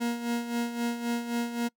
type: tone with tremolo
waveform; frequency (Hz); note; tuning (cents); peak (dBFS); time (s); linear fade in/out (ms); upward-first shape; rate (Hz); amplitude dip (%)
40% pulse; 236.4; A#3; +24; -25; 0-1.69; 20; sine; 3.8; 65
effects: noise-tail reverb RT60 0.1 s tail -25 dB re dry